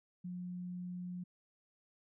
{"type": "tone", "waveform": "sine", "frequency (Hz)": 179.1, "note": "F3", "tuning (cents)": 44, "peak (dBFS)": -40, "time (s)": [0.24, 1.24], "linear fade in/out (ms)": 10, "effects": []}